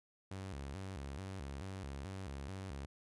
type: tone with vibrato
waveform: sawtooth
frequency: 81.5 Hz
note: E2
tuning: 19 cents flat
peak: -39 dBFS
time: 0.31-2.86 s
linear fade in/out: 5 ms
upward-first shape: square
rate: 2.3 Hz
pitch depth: 280 cents each way
effects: resampled to 24000 Hz